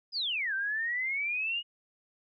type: exponential two-way sweep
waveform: sine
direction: down then up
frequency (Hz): 5110 to 1541 to 2905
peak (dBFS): -29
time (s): 0.12-1.63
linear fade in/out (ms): 50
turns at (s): 0.54
effects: none